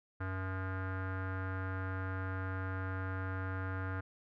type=tone with low-pass filter; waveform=square; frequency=94.5 Hz; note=F#2; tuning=37 cents sharp; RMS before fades=-38 dBFS; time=0.2-4.01 s; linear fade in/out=10 ms; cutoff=1500 Hz; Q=5.4; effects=none